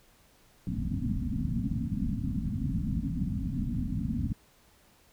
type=low-pass noise; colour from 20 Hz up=white; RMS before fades=-31 dBFS; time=0.67-4.33 s; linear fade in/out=2 ms; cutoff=270 Hz; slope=96 dB/octave; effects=pink hiss -62 dBFS RMS until 5.12 s